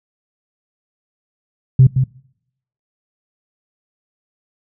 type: tone with echo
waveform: sine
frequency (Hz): 130.81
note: C3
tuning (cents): 0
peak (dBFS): -3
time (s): 1.79-1.87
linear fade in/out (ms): 5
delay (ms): 170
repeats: 1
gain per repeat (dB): -8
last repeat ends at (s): 2.04
effects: noise-tail reverb RT60 0.8 s tail -24 dB re dry + tanh soft clip ceiling 0 dBFS